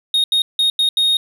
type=tone bursts at uneven times; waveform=triangle; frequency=3721 Hz; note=A#7; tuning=4 cents flat; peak=-11 dBFS; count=5; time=0.14-0.24 / 0.32-0.42 / 0.59-0.7 / 0.79-0.89 / 0.97-1.17 s; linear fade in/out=2 ms; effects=none